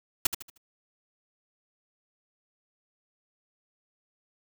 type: noise with echo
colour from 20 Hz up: white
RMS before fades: -22 dBFS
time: 0.25-0.27 s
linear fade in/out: 5 ms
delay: 77 ms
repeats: 4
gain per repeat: -9 dB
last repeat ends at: 0.578 s
effects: none